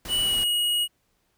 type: noise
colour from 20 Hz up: pink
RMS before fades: -37 dBFS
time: 0.05-0.44 s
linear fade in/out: 2 ms
type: tone with pitch glide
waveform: square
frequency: 2951 to 2894 Hz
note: F#7 to F#7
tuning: -5 to -39 cents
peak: -22 dBFS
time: 0.08-0.88 s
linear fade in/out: 50 ms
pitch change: -34 cents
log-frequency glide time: 0.2-0.4 s
effects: pink hiss -70 dBFS RMS until 1.37 s